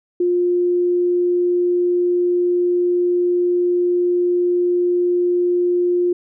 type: tone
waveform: sine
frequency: 353.8 Hz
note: F4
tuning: 23 cents sharp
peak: -14 dBFS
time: 0.2-6.13 s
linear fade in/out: 5 ms
effects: none